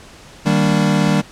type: chord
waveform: square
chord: Eb major seventh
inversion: none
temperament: equal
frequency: 155.56 / 196 / 233.1 / 293.7 Hz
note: Eb3 / G3 / Bb3 / D4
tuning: 0 / 0 / 0 / 0 cents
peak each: -18 / -17 / -22 / -22 dBFS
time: 0.45-1.22 s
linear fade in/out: 20 ms
effects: pink hiss -41 dBFS RMS until 1.31 s + low-pass 8000 Hz 12 dB/octave